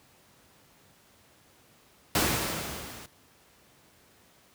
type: noise with level ramp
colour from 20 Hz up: pink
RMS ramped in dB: -23 to -45 dBFS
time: 2.15-3.06 s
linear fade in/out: 2 ms
effects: pink hiss -60 dBFS RMS until 4.54 s + high-pass 80 Hz 12 dB/octave